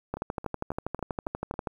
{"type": "two click trains", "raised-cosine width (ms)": 1, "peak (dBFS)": [-24, -16], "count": [6, 20], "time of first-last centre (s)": [[0.17, 1.54], [0.14, 1.672]], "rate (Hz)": [3.65, 12.4], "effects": ["9-bit"]}